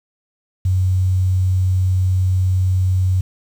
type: tone with quantisation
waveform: sine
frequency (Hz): 92.9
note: F#2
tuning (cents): +7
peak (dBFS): -13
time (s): 0.65-3.21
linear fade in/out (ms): 5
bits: 7
effects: none